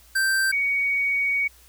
square / sine tone pair in turn, 1565 / 2243 Hz, G6 / C#7, -3 / +20 cents, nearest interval tritone, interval 623 cents, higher second, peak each -20 / -20 dBFS, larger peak neither, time 0.15-0.52 / 0.52-1.48 s, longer second, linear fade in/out 10 ms, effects added 60 Hz sine -54 dBFS peak until 1.68 s + white hiss -54 dBFS RMS until 1.68 s

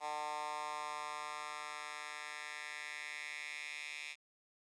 10% pulse tone with high-pass filter sweep, 150 Hz, D3, 37 cents sharp, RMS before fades -44 dBFS, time 0-4.16 s, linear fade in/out 50 ms, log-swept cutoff 840 to 2500 Hz, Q 2.9, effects resampled to 22050 Hz + 11-bit

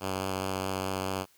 5% pulse tone with vibrato, 95 Hz, F#2, 46 cents sharp, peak -19 dBFS, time 0-1.26 s, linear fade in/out 50 ms, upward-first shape square, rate 4.7 Hz, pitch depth 11 cents each way, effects white hiss -63 dBFS RMS until 1.37 s

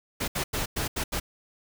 pink noise bursts at uneven times, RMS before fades -29 dBFS, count 6, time 0.2-0.28 / 0.35-0.44 / 0.53-0.66 / 0.76-0.88 / 0.96-1.04 / 1.12-1.2 s, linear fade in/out 10 ms, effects none

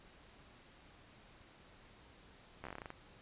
slowing click train, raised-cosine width 0.5 ms, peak -30 dBFS, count 11, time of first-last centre 2.64-2.904 s, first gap 13 ms, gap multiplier 1.15, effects pink hiss -61 dBFS RMS until 3.21 s + resampled to 8000 Hz

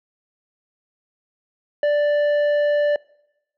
sine tone with tanh clipping, 587.3 Hz, D5, in tune, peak -17 dBFS, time 1.83-2.96 s, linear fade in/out 2 ms, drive 8 dB, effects noise-tail reverb RT60 0.9 s tail -24 dB re dry

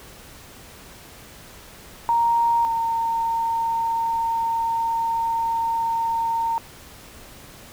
sine tone pair in turn, 932.3 / 915.8 Hz, A#5 / A#5, 0 / -31 cents, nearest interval unison, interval 31 cents, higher first, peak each -16 / -20 dBFS, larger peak first, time 2.09-2.65 / 2.65-6.58 s, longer second, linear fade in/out 0 ms, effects pink hiss -44 dBFS RMS until 7.72 s

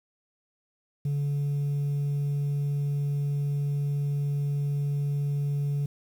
sine tone, 143.2 Hz, D3, 43 cents flat, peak -22 dBFS, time 1.05-5.86 s, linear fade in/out 5 ms, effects tanh soft clip ceiling -24 dBFS + 9-bit

